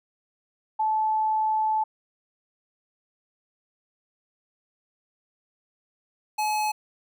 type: tone pair in turn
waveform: sine / square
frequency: 869 / 852.1 Hz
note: A5 / G#5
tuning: -22 / +44 cents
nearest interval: unison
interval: 34 cents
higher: first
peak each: -21 / -24 dBFS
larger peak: first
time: 0.79-1.84 / 6.38-6.72 s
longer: first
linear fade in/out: 10 ms
effects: none